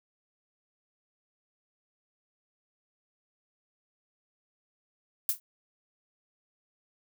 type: noise with exponential decay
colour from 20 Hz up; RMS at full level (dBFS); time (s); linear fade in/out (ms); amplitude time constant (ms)
violet; -22; 5.29-5.4; 1; 23
effects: none